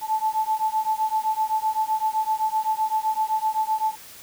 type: beating tone pair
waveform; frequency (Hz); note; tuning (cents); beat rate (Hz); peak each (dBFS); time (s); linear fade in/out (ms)
sine; 869 / 876.8; A5 / A5; -22 / -6; 7.8; -24; 0.01-3.96; 50
effects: white hiss -44 dBFS RMS until 4.22 s